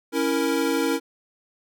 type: chord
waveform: square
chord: A# diminished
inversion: first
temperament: equal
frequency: 277.2 / 329.6 / 466.2 Hz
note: C#4 / E4 / A#4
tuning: 0 / 0 / 0 cents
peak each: -26 dBFS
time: 0.12-1 s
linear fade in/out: 50 ms
effects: none